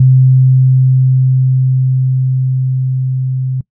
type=tone with level ramp; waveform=sine; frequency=130 Hz; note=C3; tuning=11 cents flat; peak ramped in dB=-3 to -13 dBFS; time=0-3.61 s; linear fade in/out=5 ms; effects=noise-tail reverb RT60 0.1 s tail -22 dB re dry